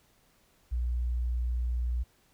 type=tone; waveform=sine; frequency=60.4 Hz; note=B1; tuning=38 cents flat; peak=-27 dBFS; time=0.71-2.04 s; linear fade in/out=20 ms; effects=pink hiss -66 dBFS RMS until 2.33 s